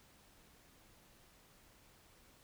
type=silence; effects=pink hiss -65 dBFS RMS until 2.43 s